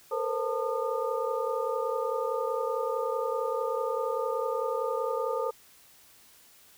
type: tone cluster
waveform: sine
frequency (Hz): 447.4 / 478.2 / 523 / 893 / 1218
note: A4 / A#4 / C5 / A5 / D#6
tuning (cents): +29 / +44 / -1 / +25 / -37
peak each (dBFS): -34 / -33 / -32 / -36 / -35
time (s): 0.11-5.51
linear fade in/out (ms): 10
effects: white hiss -57 dBFS RMS until 6.77 s